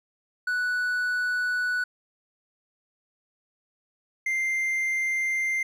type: tone pair in turn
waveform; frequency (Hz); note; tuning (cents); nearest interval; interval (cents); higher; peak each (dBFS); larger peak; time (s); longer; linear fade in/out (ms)
triangle; 1480 / 2093; F#6 / C7; 0 / 0; tritone; 600; second; -22; neither; 0.47-1.84 / 4.26-5.63; neither; 5
effects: none